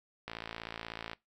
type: click train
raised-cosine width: 0.3 ms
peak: -23 dBFS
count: 49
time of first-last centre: 0.28-1.133 s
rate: 56.3 Hz
effects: noise-tail reverb RT60 0.2 s tail -22 dB re dry